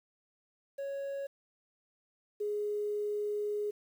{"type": "tone pair in turn", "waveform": ["triangle", "sine"], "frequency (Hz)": [554.4, 416.3], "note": ["C#5", "G#4"], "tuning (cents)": [0, 4], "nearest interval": "perfect fourth", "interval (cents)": 496, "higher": "first", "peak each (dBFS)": [-33, -31], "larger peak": "second", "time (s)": [[0.78, 1.27], [2.4, 3.71]], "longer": "second", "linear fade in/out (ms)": 10, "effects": ["10-bit"]}